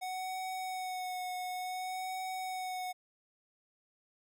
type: tone with vibrato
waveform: square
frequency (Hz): 740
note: F#5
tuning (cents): 0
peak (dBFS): -37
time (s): 0.01-2.93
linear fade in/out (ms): 20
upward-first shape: sine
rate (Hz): 0.56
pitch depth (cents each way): 22
effects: none